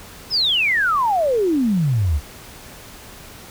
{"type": "exponential sweep", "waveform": "sine", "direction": "down", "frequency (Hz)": [5380, 65.5], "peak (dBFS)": -15, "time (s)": [0.3, 2.21], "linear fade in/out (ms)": 50, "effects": ["pink hiss -40 dBFS RMS until 3.5 s"]}